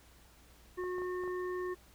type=harmonic tone; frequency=363 Hz; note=F#4; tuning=33 cents flat; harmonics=1 / 3 / 5; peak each=-35 / -44 / -47 dBFS; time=0.77-1.75 s; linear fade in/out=20 ms
type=clicks; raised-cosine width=1 ms; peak=-35 dBFS; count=5; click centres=0.838 / 0.983 / 1.019 / 1.237 / 1.277 s
effects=added 60 Hz sine -62 dBFS peak until 1.94 s + pink hiss -62 dBFS RMS until 1.94 s